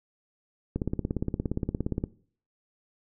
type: click train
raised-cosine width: 3 ms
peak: -15 dBFS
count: 23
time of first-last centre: 0.76-2.039 s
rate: 17.2 Hz
effects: noise-tail reverb RT60 0.5 s tail -20 dB re dry